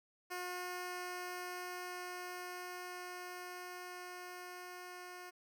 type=tone with level ramp; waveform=10% pulse; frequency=359.8 Hz; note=F#4; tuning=48 cents flat; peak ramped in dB=-32 to -40 dBFS; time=0.3-5.31 s; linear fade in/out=20 ms; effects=none